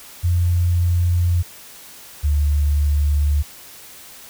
sine tone pair in turn, 87.31 / 73.19 Hz, F2 / D2, 0 / -5 cents, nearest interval minor third, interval 305 cents, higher first, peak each -14 dBFS, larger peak neither, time 0.23-1.43 / 2.23-3.43 s, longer neither, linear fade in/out 20 ms, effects white hiss -41 dBFS RMS until 4.29 s

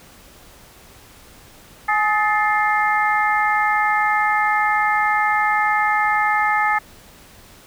harmonic tone with a mistuned harmonic, 421.9 Hz, G#4, 27 cents sharp, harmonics 2 / 3 / 4 / 5, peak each -19 / -21 / -22 / -23 dBFS, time 1.88-6.79 s, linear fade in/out 10 ms, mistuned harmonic 4, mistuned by +65 cents, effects pink hiss -46 dBFS RMS until 7.66 s

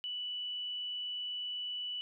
sine tone, 2964 Hz, F#7, 2 cents sharp, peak -36 dBFS, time 0.04-2.01 s, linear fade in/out 0 ms, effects none

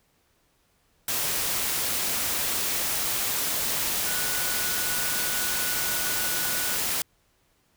sine tone in noise, 1470 Hz, F#6, 12 cents flat, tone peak -35 dBFS, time 4.06-6.76 s, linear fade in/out 2 ms, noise white, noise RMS -27 dBFS, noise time 1.08-7.02 s, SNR -11 dB, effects pink hiss -67 dBFS RMS until 7.76 s

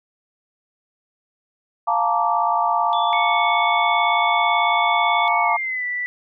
sine chord, Bb major seventh, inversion second, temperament just, 699.2 / 874.1 / 932.3 / 1165.4 Hz, F5 / A5 / Bb5 / D6, +2 / -12 / 0 / -14 cents, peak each -22 dBFS, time 1.87-5.57 s, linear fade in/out 10 ms
sine tone, 3462 Hz, A7, 29 cents flat, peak -28 dBFS, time 2.93-5.28 s, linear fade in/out 0 ms
sine tone with pitch glide, 2211 to 1969.8 Hz, C#7 to B6, -5 to -5 cents, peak -22 dBFS, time 3.13-6.06 s, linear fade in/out 0 ms, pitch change -200 cents, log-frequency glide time 5.42-5.85 s
effects none

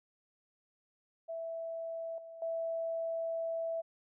sine tone with level steps, 659.3 Hz, E5, in tune, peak -37 / -46 / -33 dBFS, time 1.28-3.82 s, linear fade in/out 20 ms, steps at 2.18 / 2.42 s, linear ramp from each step 2 ms, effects none

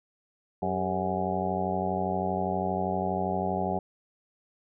harmonic tone with a mistuned harmonic, 92.5 Hz, F#2, in tune, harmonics 1 / 2 / 3 / 4 / 5 / 6 / 7 / 8 / 9, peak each -38 / -32 / -40 / -34 / -41 / -37 / -35 / -32 / -35 dBFS, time 0.62-3.79 s, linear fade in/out 5 ms, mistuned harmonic 4, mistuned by +99 cents, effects none

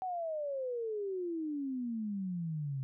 sine exponential sweep, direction down, 760 to 130.81 Hz, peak -34 dBFS, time 0.02-2.83 s, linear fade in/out 0 ms, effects none

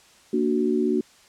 sine chord, Bb augmented, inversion none, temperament equal, 233.1 / 293.7 / 370 Hz, Bb3 / D4 / F#4, 0 / 0 / 0 cents, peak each -24 / -25 / -23 dBFS, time 0.33-1.01 s, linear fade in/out 5 ms, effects white hiss -54 dBFS RMS until 1.28 s + low-pass 8000 Hz 12 dB/octave

